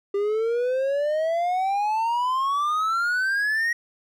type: exponential sweep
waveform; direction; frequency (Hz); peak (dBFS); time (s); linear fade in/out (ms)
triangle; up; 396.6 to 1900; -19; 0.14-3.73; 5
effects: none